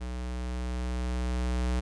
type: tone with level ramp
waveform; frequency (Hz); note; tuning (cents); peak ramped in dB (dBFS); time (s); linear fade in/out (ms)
square; 61.74; B1; 0; -34 to -26; 0-1.81; 20
effects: resampled to 22050 Hz